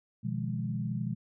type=chord; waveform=sine; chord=F half-diminished seventh; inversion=second; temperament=equal; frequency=123.47 / 155.56 / 174.61 / 207.7 Hz; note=Cb3 / Eb3 / F3 / Ab3; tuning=0 / 0 / 0 / 0 cents; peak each=-34 / -38 / -37 / -36 dBFS; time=0.23-1.15 s; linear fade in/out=20 ms; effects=none